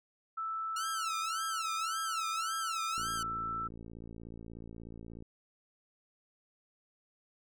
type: tone with pitch glide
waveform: sine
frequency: 1318.5 to 1326.1 Hz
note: E6 to E6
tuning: 0 to +10 cents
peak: -34 dBFS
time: 0.37-3.68 s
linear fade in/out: 10 ms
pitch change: +10 cents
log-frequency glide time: 2.02-3 s
type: tone with vibrato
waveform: 10% pulse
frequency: 1396.9 Hz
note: F6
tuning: in tune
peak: -29 dBFS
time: 0.76-3.23 s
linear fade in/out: 5 ms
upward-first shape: sine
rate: 1.8 Hz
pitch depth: 250 cents each way
type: click train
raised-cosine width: 3 ms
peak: -35 dBFS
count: 128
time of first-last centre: 2.98-5.224 s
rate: 56.6 Hz
effects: none